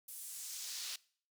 brown noise with high-pass filter sweep, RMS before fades -45 dBFS, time 0.08-0.96 s, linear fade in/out 5 ms, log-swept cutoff 11000 to 3800 Hz, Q 1.3, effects noise-tail reverb RT60 0.5 s tail -22 dB re dry

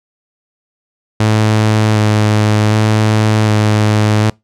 sawtooth tone with vibrato, 107.4 Hz, A2, 41 cents flat, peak -5 dBFS, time 1.2-4.3 s, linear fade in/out 5 ms, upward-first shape square, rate 0.66 Hz, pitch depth 14 cents each way, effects noise-tail reverb RT60 0.2 s tail -25 dB re dry + low-pass 8000 Hz 12 dB/octave

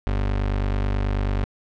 30% pulse tone, 49.24 Hz, G1, 8 cents sharp, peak -18 dBFS, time 0.07-1.44 s, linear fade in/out 0 ms, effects low-pass 3000 Hz 12 dB/octave

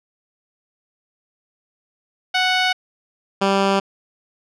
10% pulse tone pair in turn, 740 / 196 Hz, F#5 / G3, 0 / 0 cents, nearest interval octave + major seventh, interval 2300 cents, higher first, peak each -7 dBFS, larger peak neither, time 2.34-2.73 / 3.41-3.8 s, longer neither, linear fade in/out 10 ms, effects low-pass 5000 Hz 12 dB/octave

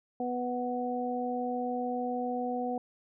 harmonic tone, 246.9 Hz, B3, in tune, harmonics 1 / 2 / 3, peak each -34 / -35 / -34 dBFS, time 0.2-2.78 s, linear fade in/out 2 ms, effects none

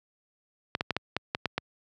clicks, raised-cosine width 0.3 ms, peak -11 dBFS, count 8, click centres 0.751 / 0.809 / 0.907 / 0.966 / 1.166 / 1.349 / 1.457 / 1.58 s, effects high-pass 80 Hz 12 dB/octave

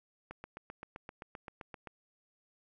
click train, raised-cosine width 0.5 ms, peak -29 dBFS, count 13, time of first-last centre 0.31-1.873 s, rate 7.68 Hz, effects none

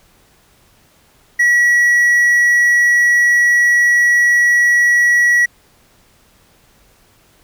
triangle tone, 1929 Hz, B6, 41 cents flat, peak -7 dBFS, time 1.39-5.46 s, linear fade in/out 10 ms, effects pink hiss -52 dBFS RMS until 7.43 s

